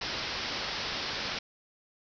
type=low-pass noise; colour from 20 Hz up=white; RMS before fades=-35 dBFS; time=0.01-1.39 s; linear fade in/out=5 ms; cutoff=5500 Hz; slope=96 dB/octave; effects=none